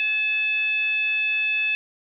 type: tone with frequency modulation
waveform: sine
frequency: 2600 Hz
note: E7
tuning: 24 cents flat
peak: -20 dBFS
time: 0-1.75 s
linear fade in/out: 0 ms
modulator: 896 Hz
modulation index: 0.43
effects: none